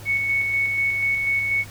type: tone with tremolo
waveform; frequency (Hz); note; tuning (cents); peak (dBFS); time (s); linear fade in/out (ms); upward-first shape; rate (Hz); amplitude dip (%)
sine; 2216; C#7; -1; -18; 0.05-1.65; 50; square; 4.1; 30
effects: added 103 Hz sine -39 dBFS peak until 1.7 s + pink hiss -43 dBFS RMS until 1.7 s